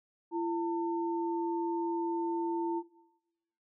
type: tone pair together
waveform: sine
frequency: 338.1 / 900.2 Hz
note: E4 / A5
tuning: +44 / +39 cents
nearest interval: octave + perfect fourth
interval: 1695 cents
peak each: -31 / -35 dBFS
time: 0.31-2.83 s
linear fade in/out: 50 ms
effects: noise-tail reverb RT60 0.9 s tail -17 dB re dry